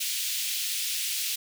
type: high-pass noise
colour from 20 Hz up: pink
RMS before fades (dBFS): -30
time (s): 0-1.36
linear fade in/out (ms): 10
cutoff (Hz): 2700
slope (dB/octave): 24
effects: none